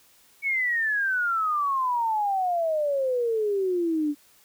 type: exponential sweep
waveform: sine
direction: down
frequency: 2249 to 286.7 Hz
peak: -22 dBFS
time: 0.42-4.15 s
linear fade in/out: 50 ms
effects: white hiss -58 dBFS RMS until 4.44 s